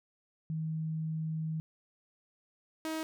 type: tone pair in turn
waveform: sine / sawtooth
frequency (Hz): 158.7 / 317.4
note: D#3 / D#4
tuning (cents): +35 / +35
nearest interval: octave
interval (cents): 1200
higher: second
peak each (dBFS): -32 / -30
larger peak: second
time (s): 0.5-1.6 / 2.85-3.03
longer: first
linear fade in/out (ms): 0
effects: none